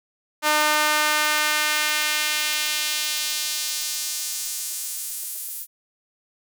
sawtooth tone with high-pass filter sweep, 302.6 Hz, D#4, 48 cents flat, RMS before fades -24 dBFS, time 0.42-5.67 s, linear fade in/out 50 ms, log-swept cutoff 920 to 12000 Hz, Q 1, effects none

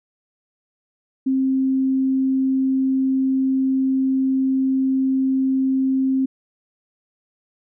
sine tone, 264.8 Hz, C4, 21 cents sharp, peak -16 dBFS, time 1.26-6.26 s, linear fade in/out 10 ms, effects none

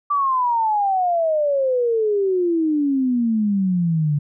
sine exponential sweep, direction down, 1174.7 to 143.3 Hz, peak -16 dBFS, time 0.1-4.19 s, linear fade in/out 10 ms, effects none

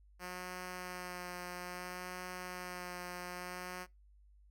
5% pulse tone with vibrato, 180.1 Hz, F#3, 46 cents flat, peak -31 dBFS, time 0.19-3.87 s, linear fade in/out 50 ms, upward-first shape sine, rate 0.6 Hz, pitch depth 16 cents each way, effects noise-tail reverb RT60 0.2 s tail -23 dB re dry + added 50 Hz sine -60 dBFS peak until 4.5 s

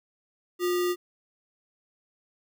sine tone with sample-and-hold, 355.9 Hz, F4, 33 cents sharp, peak -23 dBFS, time 0.59-0.96 s, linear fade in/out 50 ms, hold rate 1575 Hz, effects none

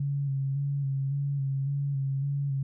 sine tone with vibrato, 138.59 Hz, C#3, in tune, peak -26 dBFS, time 0-2.63 s, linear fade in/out 5 ms, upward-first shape square, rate 1.8 Hz, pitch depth 29 cents each way, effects none

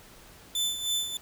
sawtooth tone with tremolo, 3520 Hz, A7, in tune, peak -22 dBFS, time 0.55-1.17 s, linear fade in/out 2 ms, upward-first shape sine, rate 3.2 Hz, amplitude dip 65%, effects pink hiss -52 dBFS RMS until 1.21 s

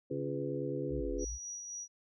sine chord, C# dominant seventh, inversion none, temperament just, 277.2 / 346.5 / 415.8 / 498.9 Hz, C#4 / E#4 / G#4 / B4, 0 / -14 / +2 / +17 cents, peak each -40 dBFS, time 0.1-1.25 s, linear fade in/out 10 ms
sine tone with vibrato, 139.4 Hz, C#3, 10 cents sharp, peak -40 dBFS, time 0.11-1.01 s, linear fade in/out 10 ms, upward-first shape triangle, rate 15 Hz, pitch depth 29 cents each way
sine exponential two-way sweep, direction down then up, 73.42 to 43.83 to 66.1 Hz, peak -38 dBFS, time 0.89-1.39 s, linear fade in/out 50 ms, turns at 1.14 s
sine tone with tremolo, 5800 Hz, F#8, 35 cents flat, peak -39 dBFS, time 1.18-1.88 s, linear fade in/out 50 ms, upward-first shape sine, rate 3.8 Hz, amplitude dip 35%
effects none

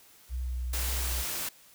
sine tone with vibrato, 62.1 Hz, B1, 10 cents sharp, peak -30 dBFS, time 0.29-1.25 s, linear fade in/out 50 ms, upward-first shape triangle, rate 1.9 Hz, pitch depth 25 cents each way
white noise, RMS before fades -34 dBFS, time 0.73-1.49 s, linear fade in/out 5 ms
effects white hiss -57 dBFS RMS until 1.74 s

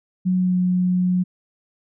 sine tone with pitch glide, 183.7 to 181.38 Hz, F#3 to F#3, -12 to -34 cents, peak -16 dBFS, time 0.25-1.24 s, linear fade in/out 20 ms, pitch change -22 cents, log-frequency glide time 0.36-0.57 s, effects none

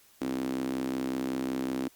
sawtooth tone with high-pass filter, 65.41 Hz, C2, in tune, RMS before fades -32 dBFS, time 0.21-1.88 s, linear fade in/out 0 ms, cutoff 280 Hz, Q 5.8, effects white hiss -60 dBFS RMS until 1.95 s + Opus 48 kbps

